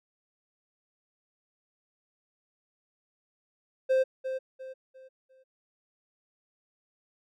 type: tone with echo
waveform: triangle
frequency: 523.3 Hz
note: C5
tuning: in tune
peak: -19 dBFS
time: 3.89-4.04 s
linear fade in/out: 20 ms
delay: 350 ms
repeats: 4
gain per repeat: -9 dB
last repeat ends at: 5.44 s
effects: none